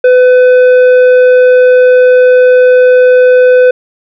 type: tone with tanh clipping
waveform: triangle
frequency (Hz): 503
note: B4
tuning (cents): +32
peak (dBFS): -3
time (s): 0.04-3.71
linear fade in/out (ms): 5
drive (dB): 12
effects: none